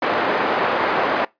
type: band-pass noise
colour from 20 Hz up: pink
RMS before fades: -20 dBFS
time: 0.02-1.25 s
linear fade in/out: 5 ms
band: 450 to 1600 Hz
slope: 12 dB/octave
effects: noise-tail reverb RT60 0.2 s tail -22 dB re dry + resampled to 11025 Hz

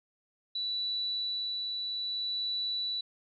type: tone with tremolo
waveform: sine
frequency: 3952 Hz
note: B7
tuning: in tune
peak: -30 dBFS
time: 0.55-3.01 s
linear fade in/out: 5 ms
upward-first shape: sine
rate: 0.61 Hz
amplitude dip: 25%
effects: none

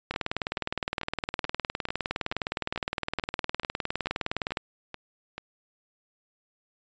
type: two click trains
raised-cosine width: 0.3 ms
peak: -20 / -12 dBFS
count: 13 / 88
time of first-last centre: 0.14-5.38 / 0.11-4.572 s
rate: 2.29 / 19.5 Hz
effects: resampled to 16000 Hz

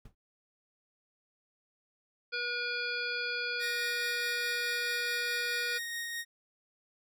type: noise with exponential decay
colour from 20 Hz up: brown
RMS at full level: -42 dBFS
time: 0.05-0.15 s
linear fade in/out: 5 ms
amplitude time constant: 21 ms
type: harmonic tone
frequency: 482.9 Hz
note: B4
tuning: 39 cents flat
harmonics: 1 / 3 / 5 / 7 / 9 / 10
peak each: -42 / -35 / -38 / -45 / -42 / -41 dBFS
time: 2.32-5.79 s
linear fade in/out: 20 ms
type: tone with tremolo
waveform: sawtooth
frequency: 1864.7 Hz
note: A#6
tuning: in tune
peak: -31 dBFS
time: 3.59-6.25 s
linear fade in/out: 50 ms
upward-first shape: sine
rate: 4.7 Hz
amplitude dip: 25%
effects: none

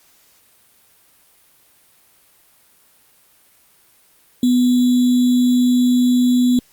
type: tone with sample-and-hold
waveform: sine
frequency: 247.6 Hz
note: B3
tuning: 5 cents sharp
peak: -11 dBFS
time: 4.43-6.59 s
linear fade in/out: 2 ms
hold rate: 3675 Hz
effects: white hiss -54 dBFS RMS until 6.72 s + Opus 48 kbps

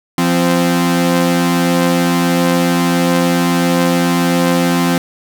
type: tone pair together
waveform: sawtooth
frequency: 172.83 / 260 Hz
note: F3 / C4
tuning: -18 / -11 cents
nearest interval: perfect fifth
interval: 707 cents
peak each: -10 dBFS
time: 0.18-4.98 s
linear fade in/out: 2 ms
effects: 7-bit

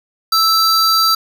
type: tone pair together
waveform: square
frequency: 1318.5 / 4699 Hz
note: E6 / D8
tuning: 0 / 0 cents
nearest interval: octave + minor seventh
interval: 2200 cents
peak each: -14 dBFS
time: 0.32-1.15 s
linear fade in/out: 5 ms
effects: none

